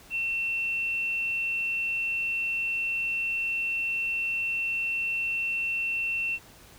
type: tone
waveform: sine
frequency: 2700 Hz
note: E7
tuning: 41 cents sharp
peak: -26 dBFS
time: 0.1-6.39 s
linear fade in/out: 50 ms
effects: pink hiss -52 dBFS RMS until 6.78 s